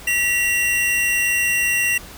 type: tone pair together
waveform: square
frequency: 1943.8 / 2749 Hz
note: B6 / F7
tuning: -28 / -28 cents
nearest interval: tritone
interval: 600 cents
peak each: -22 / -19 dBFS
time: 0.07-1.98 s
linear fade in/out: 5 ms
effects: added 53 Hz sine -46 dBFS peak until 2.17 s + pink hiss -39 dBFS RMS until 2.17 s